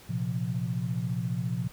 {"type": "chord", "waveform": "sine", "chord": "Bb suspended second", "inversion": "none", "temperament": "just", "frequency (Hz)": [116.54, 131.11, 174.81], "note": ["Bb2", "C3", "F3"], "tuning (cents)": [0, 4, 2], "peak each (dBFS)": -32, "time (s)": [0.09, 1.68], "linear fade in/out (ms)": 10, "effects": ["pink hiss -52 dBFS RMS until 1.72 s"]}